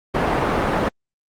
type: low-pass noise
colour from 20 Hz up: white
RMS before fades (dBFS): -20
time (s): 0.14-0.89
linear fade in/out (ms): 10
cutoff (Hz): 1000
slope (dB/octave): 12
effects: Opus 32 kbps